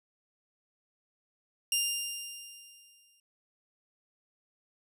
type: tone with exponential decay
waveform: 15% pulse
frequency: 2799 Hz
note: F7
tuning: 3 cents sharp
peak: -18 dBFS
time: 1.72-3.2 s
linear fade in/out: 2 ms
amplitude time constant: 320 ms
effects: none